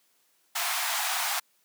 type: high-pass noise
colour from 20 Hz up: pink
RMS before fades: -29 dBFS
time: 0.55-1.4 s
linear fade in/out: 10 ms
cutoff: 680 Hz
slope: 96 dB/octave
effects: white hiss -68 dBFS RMS until 1.64 s + high-pass 200 Hz 12 dB/octave